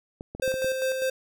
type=clicks; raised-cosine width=2 ms; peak=-23 dBFS; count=6; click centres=0.209 / 0.35 / 0.398 / 0.478 / 0.541 / 0.645 s
type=tone with tremolo; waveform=square; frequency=523.3 Hz; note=C5; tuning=in tune; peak=-24 dBFS; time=0.42-1.1 s; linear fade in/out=5 ms; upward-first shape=square; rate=5 Hz; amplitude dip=40%
effects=none